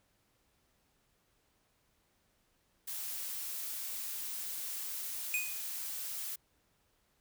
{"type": "noise", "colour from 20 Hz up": "blue", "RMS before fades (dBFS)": -40, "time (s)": [2.87, 6.36], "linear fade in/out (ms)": 10}
{"type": "tone with exponential decay", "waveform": "square", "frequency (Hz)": 2486, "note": "D#7", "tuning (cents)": -2, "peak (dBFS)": -29, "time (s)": [5.34, 5.68], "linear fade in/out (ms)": 1, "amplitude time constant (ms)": 72}
{"effects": ["pink hiss -74 dBFS RMS until 7.2 s"]}